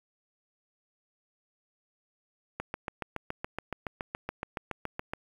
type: click train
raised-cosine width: 0.5 ms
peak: -18 dBFS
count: 19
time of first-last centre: 2.6-5.135 s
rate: 7.1 Hz
effects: 8-bit